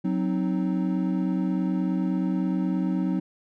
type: chord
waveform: triangle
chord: C diminished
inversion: second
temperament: equal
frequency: 185 / 261.6 / 311.1 Hz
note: Gb3 / C4 / Eb4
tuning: 0 / 0 / 0 cents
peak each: -23 / -27 / -27 dBFS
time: 0.04-3.2 s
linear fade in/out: 10 ms
effects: none